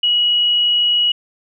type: tone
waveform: sine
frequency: 2913 Hz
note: F#7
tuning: 28 cents flat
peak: -12 dBFS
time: 0.03-1.12 s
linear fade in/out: 5 ms
effects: none